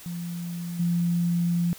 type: tone with level steps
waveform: sine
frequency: 172.4 Hz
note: F3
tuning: 22 cents flat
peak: -30 / -21 dBFS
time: 0.06-1.73 s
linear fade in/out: 0 ms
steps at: 0.79 s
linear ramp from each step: 10 ms
effects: white hiss -46 dBFS RMS until 1.78 s